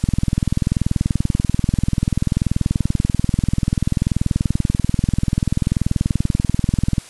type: click train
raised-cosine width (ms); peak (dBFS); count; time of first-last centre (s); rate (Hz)
5; -4; 144; 0.04-6.982; 20.6
effects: white hiss -41 dBFS RMS until 7.09 s + resampled to 24000 Hz